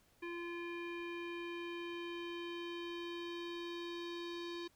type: tone with low-pass filter sweep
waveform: square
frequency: 344.2 Hz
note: F4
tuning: 25 cents flat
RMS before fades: -44 dBFS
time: 0.22-4.68 s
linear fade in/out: 10 ms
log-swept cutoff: 2300 to 4100 Hz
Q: 3.2
effects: pink hiss -71 dBFS RMS until 4.75 s